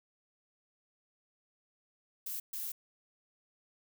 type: noise bursts at uneven times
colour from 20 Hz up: violet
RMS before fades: -39 dBFS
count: 2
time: 2.26-2.4 / 2.53-2.72 s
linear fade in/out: 5 ms
effects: none